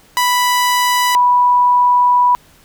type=tone pair in turn; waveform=sawtooth / sine; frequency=987.8 / 982.8 Hz; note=B5 / B5; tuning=0 / -9 cents; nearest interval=unison; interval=9 cents; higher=first; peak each=-8 dBFS; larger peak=neither; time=0.17-1.15 / 1.15-2.35 s; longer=second; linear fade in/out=0 ms; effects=pink hiss -48 dBFS RMS until 2.64 s